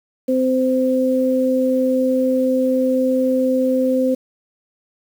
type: tone pair together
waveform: sine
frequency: 258.3 / 517.6 Hz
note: C4 / C5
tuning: -22 / -19 cents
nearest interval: octave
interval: 1203 cents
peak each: -17 dBFS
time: 0.28-4.15 s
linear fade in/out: 10 ms
effects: 7-bit